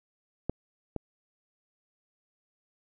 clicks, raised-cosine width 2 ms, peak -15 / -19 dBFS, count 2, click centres 0.496 / 0.963 s, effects none

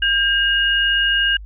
sine tone pair together, 1604.6 / 2859 Hz, G6 / F7, +40 / +40 cents, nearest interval minor seventh, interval 1000 cents, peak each -17 dBFS, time 0.02-1.37 s, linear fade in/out 5 ms, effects added 51 Hz sine -32 dBFS peak until 1.45 s

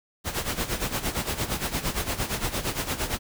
pink noise with tremolo, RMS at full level -26 dBFS, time 0.24-3.19 s, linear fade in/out 50 ms, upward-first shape sine, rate 8.7 Hz, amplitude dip 75%, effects none

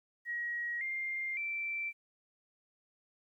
sine tone with pitch steps, 1900 / 2108 / 2339 Hz, A#6 / C7 / D7, +33 / +12 / -8 cents, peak -34 dBFS, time 0.25-1.93 s, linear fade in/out 50 ms, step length 560 ms, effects 12-bit

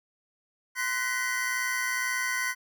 square tone cluster, 1035 / 1501 / 1922 / 2044 Hz, C6 / F#6 / B6 / C7, -19 / +24 / -48 / -41 cents, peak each -37 / -33 / -33 / -33 dBFS, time 0.75-2.55 s, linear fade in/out 50 ms, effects none

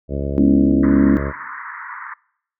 harmonic tone, 69.8 Hz, C#2, 13 cents sharp, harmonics 1 / 2 / 3 / 4 / 5 / 6 / 7 / 8 / 9, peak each -24 / -27 / -29 / -30 / -31 / -32 / -32 / -33 / -34 dBFS, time 0.08-1.33 s, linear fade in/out 50 ms
sine chord, C# minor seventh, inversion second, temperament equal with one note detuned, 207.7 / 246.9 / 277.2 / 328.5 Hz, G#3 / B3 / C#4 / E4, 0 / 0 / 0 / -6 cents, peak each -17 / -20 / -14 / -20 dBFS, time 0.38-1.17 s, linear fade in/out 0 ms
pink band-pass noise, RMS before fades -32 dBFS, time 0.83-2.14 s, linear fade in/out 5 ms, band 950 to 2000 Hz, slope 96 dB/octave
effects noise-tail reverb RT60 0.7 s tail -24 dB re dry

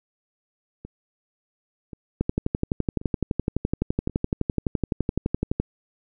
two click trains, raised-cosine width 3 ms, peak -24 / -9 dBFS, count 4 / 41, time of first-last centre 0.85-4.097 / 2.21-5.6 s, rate 0.924 / 11.8 Hz, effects none

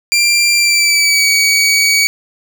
20% pulse tone with pitch glide, 2374 to 2262 Hz, D7 to C#7, +18 to +34 cents, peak -4 dBFS, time 0.12-2.07 s, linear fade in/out 0 ms, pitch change -84 cents, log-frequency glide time 0.55-1.29 s, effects none

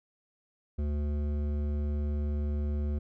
sine tone with hard clipping, 73.42 Hz, D2, in tune, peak -30 dBFS, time 0.78-2.99 s, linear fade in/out 10 ms, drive 12 dB, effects none

